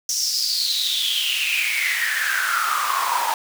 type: noise with high-pass filter sweep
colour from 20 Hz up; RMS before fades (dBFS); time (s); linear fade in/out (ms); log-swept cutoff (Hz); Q
pink; -22; 0.09-3.34; 2; 5900 to 870; 9
effects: none